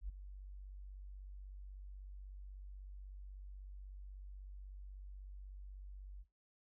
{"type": "tone with ADSR envelope", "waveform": "sine", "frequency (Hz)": 48.13, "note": "G1", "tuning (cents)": -31, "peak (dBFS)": -37, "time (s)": [0.01, 6.25], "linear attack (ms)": 79, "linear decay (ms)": 12, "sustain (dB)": -10, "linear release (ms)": 41, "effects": ["noise-tail reverb RT60 0.2 s tail -19 dB re dry"]}